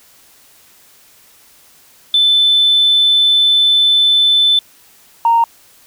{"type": "tone pair in turn", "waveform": "sine", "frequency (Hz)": [3520, 925.9], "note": ["A7", "A#5"], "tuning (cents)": [0, -12], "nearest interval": "octave + major seventh", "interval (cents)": 2312, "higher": "first", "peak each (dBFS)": -7, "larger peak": "neither", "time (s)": [[2.14, 4.59], [5.25, 5.44]], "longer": "first", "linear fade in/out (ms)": 2, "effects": ["tanh soft clip ceiling -3 dBFS", "white hiss -47 dBFS RMS until 5.86 s"]}